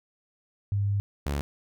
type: tone pair in turn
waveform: sine / sawtooth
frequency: 100.7 / 71.21 Hz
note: G2 / C#2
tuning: +47 / +47 cents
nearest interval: tritone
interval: 600 cents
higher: first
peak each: -23 dBFS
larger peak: neither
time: 0.72-1 / 1.26-1.41 s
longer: first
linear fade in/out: 0 ms
effects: none